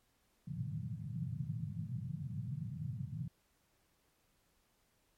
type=band-pass noise; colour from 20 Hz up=white; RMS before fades=-41 dBFS; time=0.47-3.28 s; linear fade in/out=5 ms; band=100 to 170 Hz; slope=48 dB/octave; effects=pink hiss -75 dBFS RMS until 5.17 s + MP3 64 kbps